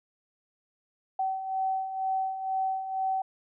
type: beating tone pair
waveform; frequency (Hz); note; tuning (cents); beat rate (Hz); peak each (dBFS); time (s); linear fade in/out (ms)
sine; 762 / 764.1; G5 / G5; -49 / -44; 2.1; -35 / -28; 1.19-3.22; 5
effects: none